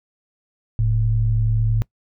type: tone pair together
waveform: sine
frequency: 40.82 / 110 Hz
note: E1 / A2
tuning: -16 / 0 cents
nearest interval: octave + perfect fourth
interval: 1716 cents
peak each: -21 / -17 dBFS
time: 0.79-1.82 s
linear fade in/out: 0 ms
effects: noise-tail reverb RT60 0.1 s tail -23 dB re dry